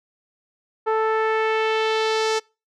sawtooth tone with low-pass filter sweep, 440 Hz, A4, in tune, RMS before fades -21 dBFS, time 0.86-2.4 s, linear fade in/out 20 ms, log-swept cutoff 1200 to 6000 Hz, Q 1.6, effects noise-tail reverb RT60 0.3 s tail -26 dB re dry

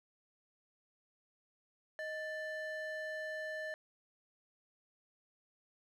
triangle ring-modulated tone, 1194 Hz, D6, 28 cents sharp, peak -34 dBFS, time 1.99-3.74 s, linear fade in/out 0 ms, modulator 570 Hz, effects none

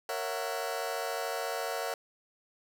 sawtooth chord, F# dominant seventh, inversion first, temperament just, 462.5 / 555 / 666 / 740 Hz, A#4 / C#5 / E5 / F#5, -14 / +2 / +18 / 0 cents, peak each -34 dBFS, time 0.09-1.94 s, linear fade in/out 2 ms, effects none

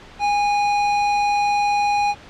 square tone, 821 Hz, G#5, 20 cents flat, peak -17 dBFS, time 0.19-2.15 s, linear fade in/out 50 ms, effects pink hiss -42 dBFS RMS until 2.29 s + low-pass 4000 Hz 12 dB/octave

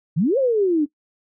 sine exponential two-way sweep, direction up then down, 140 to 562 to 283.6 Hz, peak -15 dBFS, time 0.16-0.86 s, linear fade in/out 20 ms, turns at 0.38 s, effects noise-tail reverb RT60 0.1 s tail -18 dB re dry

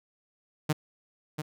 sawtooth tone with echo, 152.8 Hz, D#3, 31 cents flat, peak -19 dBFS, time 0.69-0.73 s, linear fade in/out 10 ms, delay 690 ms, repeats 1, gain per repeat -8 dB, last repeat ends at 1.42 s, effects none

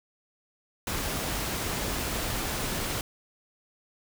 pink noise, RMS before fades -31 dBFS, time 0.87-3.01 s, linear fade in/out 2 ms, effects none

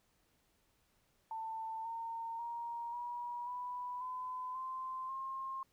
sine tone with pitch steps, 892 / 915 / 938.5 / 962.7 / 987.5 / 1012.9 / 1038.9 / 1065.7 Hz, A5 / A#5 / A#5 / B5 / B5 / B5 / C6 / C6, +23 / -32 / +11 / -45 / 0 / +43 / -13 / +31 cents, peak -39 dBFS, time 1.31-5.63 s, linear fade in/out 2 ms, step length 540 ms, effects pink hiss -75 dBFS RMS until 5.72 s

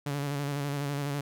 sawtooth tone with vibrato, 142.5 Hz, C#3, 48 cents sharp, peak -26 dBFS, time 0.06-1.21 s, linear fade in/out 5 ms, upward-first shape square, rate 12 Hz, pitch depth 33 cents each way, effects none

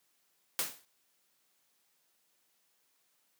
white noise with exponential decay, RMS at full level -29 dBFS, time 0.59-0.85 s, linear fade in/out 0 ms, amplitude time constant 55 ms, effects white hiss -74 dBFS RMS until 3.39 s + high-pass 150 Hz 12 dB/octave

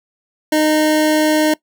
25% pulse tone, 307.9 Hz, D#4, 18 cents flat, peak -8 dBFS, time 0.52-1.54 s, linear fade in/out 5 ms, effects noise-tail reverb RT60 0.1 s tail -21 dB re dry

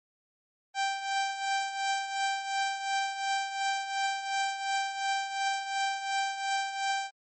sawtooth tone with tremolo, 784 Hz, G5, in tune, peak -22 dBFS, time 0.74-7.11 s, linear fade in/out 50 ms, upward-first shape triangle, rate 2.8 Hz, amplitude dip 70%, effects MP3 32 kbps

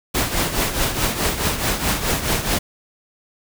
pink noise with tremolo, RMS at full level -18 dBFS, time 0.14-2.59 s, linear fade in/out 10 ms, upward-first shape triangle, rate 4.7 Hz, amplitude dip 70%, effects none

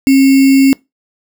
sine tone with sample-and-hold, 270.1 Hz, C#4, 45 cents flat, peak -4 dBFS, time 0.07-0.73 s, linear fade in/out 0 ms, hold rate 2450 Hz, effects noise-tail reverb RT60 0.2 s tail -23 dB re dry

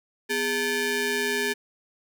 sawtooth ring-modulated tone, 659.3 Hz, E5, in tune, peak -17 dBFS, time 0.29-1.54 s, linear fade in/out 20 ms, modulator 1070 Hz, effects none

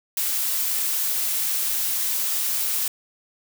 blue noise, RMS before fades -24 dBFS, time 0.17-2.88 s, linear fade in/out 2 ms, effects none

